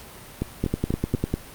two click trains, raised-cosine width 3 ms, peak -9 / -11 dBFS, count 8 / 4, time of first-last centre 0.64-1.34 / 0.42-1.148 s, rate 10 / 4.12 Hz, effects pink hiss -43 dBFS RMS until 1.54 s + Opus 48 kbps

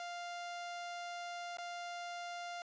sawtooth tone with dropouts, 698.5 Hz, F5, in tune, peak -38 dBFS, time 0-2.62 s, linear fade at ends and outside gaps 1 ms, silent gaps 1.571-1.584 s, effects resampled to 16000 Hz

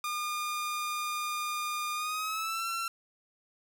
sawtooth tone with pitch glide, 1212 to 1352.6 Hz, D#6 to E6, -46 to +44 cents, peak -28 dBFS, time 0.04-2.88 s, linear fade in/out 2 ms, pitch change +190 cents, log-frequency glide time 1.94-2.65 s, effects none

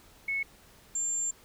sine tone pair in turn, 2200 / 7323 Hz, C#7 / A#8, -14 / -32 cents, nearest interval octave + major sixth, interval 2082 cents, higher second, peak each -28 dBFS, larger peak neither, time 0.28-0.43 / 0.95-1.31 s, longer second, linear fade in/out 5 ms, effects pink hiss -57 dBFS RMS until 1.44 s

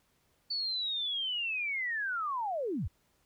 sine linear sweep, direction down, 4515 to 49 Hz, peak -31 dBFS, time 0.5-2.88 s, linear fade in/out 10 ms, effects pink hiss -72 dBFS RMS until 3.25 s

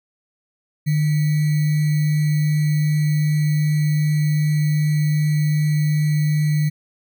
sine tone with sample-and-hold, 151.3 Hz, D#3, 48 cents flat, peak -15 dBFS, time 0.86-6.7 s, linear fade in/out 20 ms, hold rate 2100 Hz, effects none

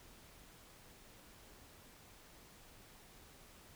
silence, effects pink hiss -60 dBFS RMS until 3.75 s

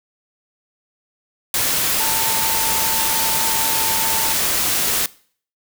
sine tone in noise, 895 Hz, A5, 29 cents sharp, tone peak -25 dBFS, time 2-4.33 s, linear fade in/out 2 ms, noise white, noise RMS -19 dBFS, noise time 1.54-5.06 s, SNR -9 dB, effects noise-tail reverb RT60 0.5 s tail -21 dB re dry

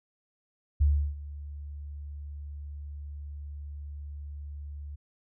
sine tone with ADSR envelope, 72.6 Hz, D2, 19 cents flat, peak -18 dBFS, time 0.8-4.96 s, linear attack 16 ms, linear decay 330 ms, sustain -19 dB, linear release 12 ms, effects none

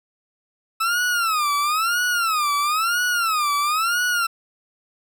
40% pulse tone with vibrato, 1300 Hz, E6, 24 cents flat, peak -18 dBFS, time 0.8-4.27 s, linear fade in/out 10 ms, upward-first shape sine, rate 1 Hz, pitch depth 210 cents each way, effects none

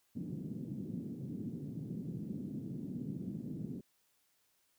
pink band-pass noise, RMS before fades -42 dBFS, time 0.15-3.81 s, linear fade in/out 10 ms, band 150 to 270 Hz, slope 24 dB/octave, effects white hiss -75 dBFS RMS until 4.78 s

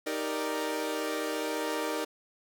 sawtooth chord, Eb major seventh, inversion none, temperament equal, 311.1 / 392 / 466.2 / 587.3 Hz, Eb4 / G4 / Bb4 / D5, 0 / 0 / 0 / 0 cents, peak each -31 / -35 / -31 / -33 dBFS, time 0.06-2.05 s, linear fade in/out 10 ms, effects none

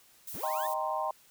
violet noise, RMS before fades -41 dBFS, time 0.27-0.74 s, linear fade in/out 5 ms
30% pulse linear sweep, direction up, 69.3 to 1864.7 Hz, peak -40 dBFS, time 0.34-0.67 s, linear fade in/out 5 ms
sine chord, C minor seventh, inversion first, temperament equal, 622.3 / 784 / 932.3 / 1046.5 Hz, Eb5 / G5 / Bb5 / C6, 0 / 0 / 0 / 0 cents, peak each -35 dBFS, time 0.43-1.11 s, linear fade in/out 2 ms
effects white hiss -61 dBFS RMS until 1.3 s

